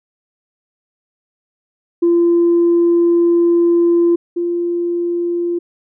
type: tone pair in turn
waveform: sine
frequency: 342.6 / 346 Hz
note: F4 / F4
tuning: -33 / -16 cents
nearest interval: unison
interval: 17 cents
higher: second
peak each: -8 / -15 dBFS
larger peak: first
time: 2.02-4.16 / 4.36-5.59 s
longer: first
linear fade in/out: 10 ms
effects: tanh soft clip ceiling -6 dBFS